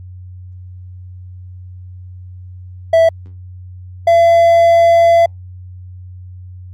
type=tone pair in turn; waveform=triangle; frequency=658 / 676.1 Hz; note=E5 / E5; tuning=-3 / +44 cents; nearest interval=unison; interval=47 cents; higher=second; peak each=-4 dBFS; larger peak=neither; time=2.93-3.09 / 4.07-5.26 s; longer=second; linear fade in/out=5 ms; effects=added 91 Hz sine -30 dBFS peak until 6.73 s + Opus 48 kbps